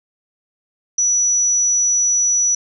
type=tone; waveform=sine; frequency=5900 Hz; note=F#8; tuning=6 cents flat; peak=-13 dBFS; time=0.98-2.55 s; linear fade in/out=5 ms; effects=none